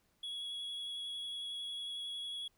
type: tone with vibrato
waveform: triangle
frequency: 3350 Hz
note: G#7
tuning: 14 cents sharp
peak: -38 dBFS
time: 0.23-2.48 s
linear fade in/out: 5 ms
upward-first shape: sine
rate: 11 Hz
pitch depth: 12 cents each way
effects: pink hiss -75 dBFS RMS until 2.57 s